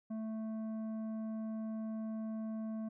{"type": "tone with tanh clipping", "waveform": "triangle", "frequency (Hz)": 220, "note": "A3", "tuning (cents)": 0, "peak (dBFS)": -39, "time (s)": [0.1, 2.89], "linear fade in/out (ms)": 10, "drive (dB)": 13, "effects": []}